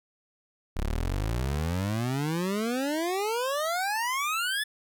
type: exponential sweep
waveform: 25% pulse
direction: up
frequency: 32.39 to 1760 Hz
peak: -23 dBFS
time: 0.76-4.64 s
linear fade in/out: 10 ms
effects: none